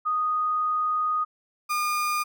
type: tone pair in turn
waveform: sine / 35% pulse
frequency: 1241 / 1213.4 Hz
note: D#6 / D#6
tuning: -5 / -44 cents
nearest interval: unison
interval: 39 cents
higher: first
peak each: -22 dBFS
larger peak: neither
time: 0.05-1.25 / 1.69-2.24 s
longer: first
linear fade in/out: 20 ms
effects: none